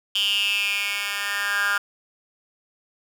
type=tone with high-pass filter sweep; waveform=10% pulse; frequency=202.2 Hz; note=G#3; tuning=46 cents flat; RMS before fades=-24 dBFS; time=0.15-1.78 s; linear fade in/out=5 ms; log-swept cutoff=3100 to 1500 Hz; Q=8.8; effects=none